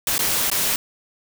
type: noise with dropouts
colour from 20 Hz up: white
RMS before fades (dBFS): -21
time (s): 0.07-0.76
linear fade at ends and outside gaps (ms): 2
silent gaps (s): 0.181-0.191 / 0.501-0.515
effects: none